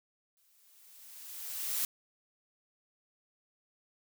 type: noise with exponential growth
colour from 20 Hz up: blue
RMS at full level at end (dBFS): -31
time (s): 0.37-1.85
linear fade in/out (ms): 1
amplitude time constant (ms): 320
effects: none